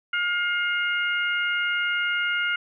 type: harmonic tone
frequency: 710 Hz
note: F5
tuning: 28 cents sharp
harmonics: 2 / 3 / 4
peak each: -24 / -28 / -30 dBFS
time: 0.13-2.56 s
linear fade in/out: 5 ms
effects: none